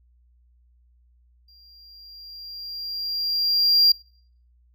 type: tone with exponential growth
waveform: triangle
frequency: 4767 Hz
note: D8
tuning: 25 cents sharp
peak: -11 dBFS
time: 1.48-3.92 s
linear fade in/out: 5 ms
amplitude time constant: 530 ms
effects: noise-tail reverb RT60 0.6 s tail -25 dB re dry + added 60 Hz sine -56 dBFS peak until 4.74 s